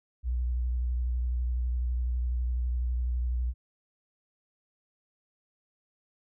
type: tone with vibrato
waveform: sine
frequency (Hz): 61.1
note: B1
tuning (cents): -18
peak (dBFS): -26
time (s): 0.23-3.54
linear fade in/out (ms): 50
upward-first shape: sine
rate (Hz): 12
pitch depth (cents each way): 36
effects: none